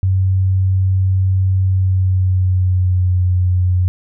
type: tone with pitch glide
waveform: sine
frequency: 94.5 to 90.76 Hz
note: F#2 to F#2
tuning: +37 to -33 cents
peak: -11 dBFS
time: 0.03-3.88 s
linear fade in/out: 0 ms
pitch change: -70 cents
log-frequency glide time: 1.63-3.19 s
effects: none